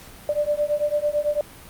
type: beating tone pair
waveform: sine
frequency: 587.3 / 596.3 Hz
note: D5 / D5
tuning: 0 / +26 cents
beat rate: 9 Hz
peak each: -23 dBFS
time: 0.29-1.41 s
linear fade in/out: 2 ms
effects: pink hiss -44 dBFS RMS until 1.69 s + Opus 48 kbps